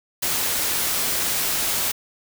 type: noise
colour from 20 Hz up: white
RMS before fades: -23 dBFS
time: 0.22-1.92 s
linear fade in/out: 10 ms
effects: none